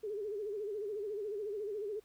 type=tone with vibrato; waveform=sine; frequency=415.3 Hz; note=G#4; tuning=in tune; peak=-36 dBFS; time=0.03-2 s; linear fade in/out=10 ms; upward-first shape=sine; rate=14 Hz; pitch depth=98 cents each way; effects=pink hiss -69 dBFS RMS until 2.04 s